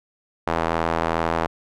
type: tone with band-pass filter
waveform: sawtooth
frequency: 82.41 Hz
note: E2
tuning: in tune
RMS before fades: -23 dBFS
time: 0.47-1.47 s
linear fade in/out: 5 ms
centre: 900 Hz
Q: 1.1
effects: none